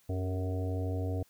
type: harmonic tone with a mistuned harmonic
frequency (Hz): 92.6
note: F#2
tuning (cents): +2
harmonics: 1 / 3 / 4 / 5 / 6 / 7 / 8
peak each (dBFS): -31 / -39 / -47 / -41 / -51 / -44 / -49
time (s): 0.09-1.23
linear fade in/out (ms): 5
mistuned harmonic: 4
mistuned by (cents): +66
effects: white hiss -66 dBFS RMS until 1.29 s